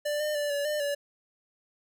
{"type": "tone with pitch steps", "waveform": "square", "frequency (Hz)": [590, 604, 585, 572, 601, 573], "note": ["D5", "D5", "D5", "D5", "D5", "D5"], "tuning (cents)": [8, 48, -7, -46, 40, -43], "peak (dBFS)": -28, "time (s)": [0.05, 0.95], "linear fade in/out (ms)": 10, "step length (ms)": 150, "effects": []}